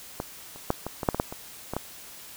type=clicks; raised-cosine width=1 ms; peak=-15 / -30 / -8 / -17 / -16 / -6 / -14 / -8 / -21 / -16 / -13 dBFS; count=11; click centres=0.201 / 0.56 / 0.704 / 0.866 / 1.032 / 1.088 / 1.146 / 1.199 / 1.325 / 1.736 / 1.766 s; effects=white hiss -45 dBFS RMS until 2.36 s